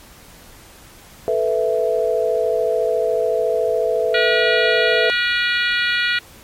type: chord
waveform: sine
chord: A suspended second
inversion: none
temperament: equal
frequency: 440 / 493.9 / 659.3 Hz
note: A4 / B4 / E5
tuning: 0 / 0 / 0 cents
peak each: -20 dBFS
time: 1.28-5.1 s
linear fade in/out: 0 ms
type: harmonic tone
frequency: 481.4 Hz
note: B4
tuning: 44 cents flat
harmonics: 3 / 4 / 5 / 6 / 7 / 8 / 9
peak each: -20 / -22 / -24 / -26 / -27 / -28 / -29 dBFS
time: 4.14-6.19 s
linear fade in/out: 5 ms
effects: pink hiss -44 dBFS RMS until 6.43 s + MP3 64 kbps